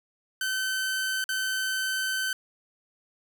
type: tone with dropouts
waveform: sawtooth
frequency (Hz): 1533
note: G6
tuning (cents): -39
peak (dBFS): -23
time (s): 0.41-2.33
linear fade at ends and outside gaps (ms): 2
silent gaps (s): 1.241-1.29
effects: none